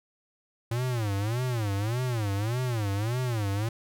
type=tone with vibrato; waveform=square; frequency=112.3 Hz; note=A2; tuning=36 cents sharp; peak=-27 dBFS; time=0.71-3.69 s; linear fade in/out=5 ms; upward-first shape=sine; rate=1.7 Hz; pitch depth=230 cents each way; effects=none